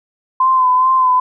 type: tone with vibrato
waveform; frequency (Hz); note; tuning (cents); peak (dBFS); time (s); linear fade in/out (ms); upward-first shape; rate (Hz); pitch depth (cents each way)
sine; 1026; C6; -34; -9; 0.4-1.2; 5; sine; 2.4; 35
effects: none